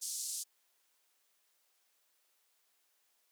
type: band-pass noise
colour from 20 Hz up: white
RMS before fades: -40 dBFS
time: 0.01-0.44 s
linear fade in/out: 20 ms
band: 5100 to 9600 Hz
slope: 24 dB/octave
effects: white hiss -75 dBFS RMS until 3.31 s + high-pass 400 Hz 12 dB/octave